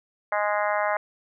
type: harmonic tone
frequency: 207.7 Hz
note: G#3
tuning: in tune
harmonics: 3 / 4 / 5 / 6 / 7 / 8 / 9 / 10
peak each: -26 / -28 / -30 / -32 / -33 / -34 / -35 / -36 dBFS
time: 0.32-0.97 s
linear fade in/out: 2 ms
effects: none